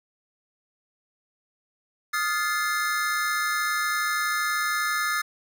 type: chord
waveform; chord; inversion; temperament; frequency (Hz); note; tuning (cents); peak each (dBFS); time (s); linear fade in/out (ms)
square; F dominant seventh; third; equal with one note detuned; 1244.5 / 1396.9 / 1729.8 / 2093; Eb6 / F6 / A6 / C7; 0 / 0 / -30 / 0; -29 / -31 / -29 / -33; 2.13-5.22; 10
effects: none